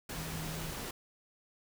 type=tone in noise; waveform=sine; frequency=160 Hz; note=D#3; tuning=49 cents sharp; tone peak=-41 dBFS; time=0.15-0.71 s; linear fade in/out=5 ms; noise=pink; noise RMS=-41 dBFS; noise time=0.09-0.91 s; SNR=-3 dB; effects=none